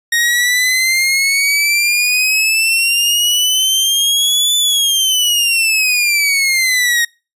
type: exponential two-way sweep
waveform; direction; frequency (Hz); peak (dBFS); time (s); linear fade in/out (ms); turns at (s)
sawtooth; up then down; 1864.7 to 3503 to 1864.7; -8; 0.12-7.05; 5; 4.57
effects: noise-tail reverb RT60 0.3 s tail -25 dB re dry + resampled to 32000 Hz